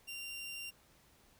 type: tone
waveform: sawtooth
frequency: 2774 Hz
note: F7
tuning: 12 cents flat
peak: -39 dBFS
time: 0.07-0.71 s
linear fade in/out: 20 ms
effects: pink hiss -66 dBFS RMS until 1.39 s